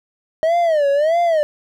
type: tone with vibrato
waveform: triangle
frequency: 622.3 Hz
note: D#5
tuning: in tune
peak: -11 dBFS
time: 0.43-1.43 s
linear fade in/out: 0 ms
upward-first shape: sine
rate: 1.6 Hz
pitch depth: 190 cents each way
effects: none